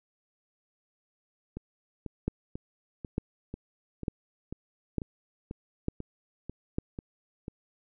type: two click trains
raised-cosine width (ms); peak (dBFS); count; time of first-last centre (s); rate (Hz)
3; -15 / -24; 6 / 13; 2.28-6.785 / 1.57-7.481; 1.11 / 2.03
effects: none